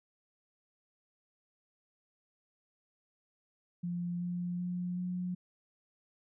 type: tone with pitch steps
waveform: sine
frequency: 174.61 / 176.43 / 178.28 / 180.14 Hz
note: F3 / F3 / F3 / F#3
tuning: 0 / +18 / +36 / -46 cents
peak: -33 dBFS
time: 3.83-5.35 s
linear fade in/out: 10 ms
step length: 380 ms
effects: none